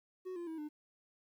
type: tone with pitch steps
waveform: triangle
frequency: 370 / 345.2 / 322.1 / 300.5 Hz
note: F#4 / F4 / E4 / D4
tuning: 0 / -20 / -40 / +40 cents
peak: -38 dBFS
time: 0.25-0.69 s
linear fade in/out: 20 ms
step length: 110 ms
effects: 12-bit